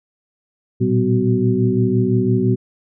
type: tone cluster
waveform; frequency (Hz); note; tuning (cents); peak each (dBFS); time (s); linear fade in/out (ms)
sine; 115.5 / 121.4 / 191.5 / 252.2 / 374.7; A#2 / B2 / G3 / B3 / F#4; -16 / -29 / -40 / +36 / +22; -20; 0.8-2.56; 20
effects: none